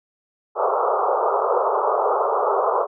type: band-pass noise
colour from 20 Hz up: pink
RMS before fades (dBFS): -20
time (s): 0.55-2.87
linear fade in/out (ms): 50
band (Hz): 400 to 1300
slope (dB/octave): 96
effects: none